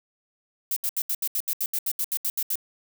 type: noise bursts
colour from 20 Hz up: violet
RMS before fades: -26 dBFS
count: 15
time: 0.71-2.556 s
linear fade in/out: 2 ms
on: 54 ms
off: 74 ms
effects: none